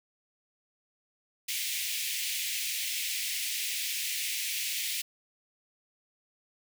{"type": "high-pass noise", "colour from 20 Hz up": "pink", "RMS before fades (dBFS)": -33, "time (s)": [1.48, 5.02], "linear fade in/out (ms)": 10, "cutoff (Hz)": 2100, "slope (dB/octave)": 48, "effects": []}